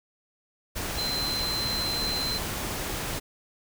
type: tone in noise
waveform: sine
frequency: 4087 Hz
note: C8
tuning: 41 cents flat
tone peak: -28 dBFS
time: 0.97-2.39 s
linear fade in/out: 20 ms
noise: pink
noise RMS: -32 dBFS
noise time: 0.75-3.2 s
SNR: +1 dB
effects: none

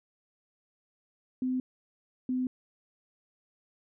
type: tone pair in turn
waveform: sine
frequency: 255.8 / 254.5 Hz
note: C4 / C4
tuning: -39 / -48 cents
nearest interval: unison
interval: 9 cents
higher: first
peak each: -27 dBFS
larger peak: neither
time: 1.42-1.6 / 2.29-2.47 s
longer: neither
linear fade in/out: 2 ms
effects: none

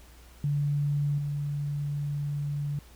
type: tone with level steps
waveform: sine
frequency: 144.7 Hz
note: D3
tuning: 25 cents flat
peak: -24 / -28 dBFS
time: 0.44-2.79 s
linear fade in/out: 2 ms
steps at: 1.18 s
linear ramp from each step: 2 ms
effects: added 60 Hz sine -51 dBFS peak until 2.95 s + pink hiss -56 dBFS RMS until 2.95 s

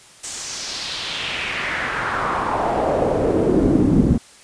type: noise with band-pass filter sweep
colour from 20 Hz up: brown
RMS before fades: -20 dBFS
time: 0.23-4.18 s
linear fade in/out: 10 ms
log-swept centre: 7900 to 200 Hz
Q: 2.6
effects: white hiss -46 dBFS RMS until 4.43 s + resampled to 22050 Hz

